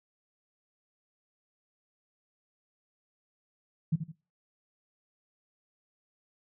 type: tone with echo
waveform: sine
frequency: 160 Hz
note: D#3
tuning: 49 cents sharp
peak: -22 dBFS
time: 3.92-3.96 s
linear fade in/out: 10 ms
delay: 80 ms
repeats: 2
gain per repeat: -9 dB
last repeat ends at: 4.12 s
effects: noise-tail reverb RT60 0.3 s tail -19 dB re dry